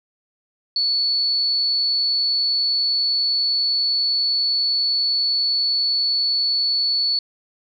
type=tone; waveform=sine; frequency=4435 Hz; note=C#8; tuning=in tune; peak=-17 dBFS; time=0.76-7.19 s; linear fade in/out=2 ms; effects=none